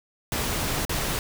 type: noise with dropouts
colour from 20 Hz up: pink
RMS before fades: -27 dBFS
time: 0.32-1.19 s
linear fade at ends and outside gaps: 1 ms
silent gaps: 0.851-0.894 s
effects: none